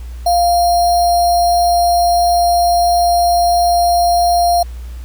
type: tone with sample-and-hold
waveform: sine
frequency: 698.5 Hz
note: F5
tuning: in tune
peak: -9 dBFS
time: 0.26-4.63 s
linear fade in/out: 5 ms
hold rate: 4900 Hz
effects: added 60 Hz sine -25 dBFS peak until 5.04 s + pink hiss -45 dBFS RMS until 5.04 s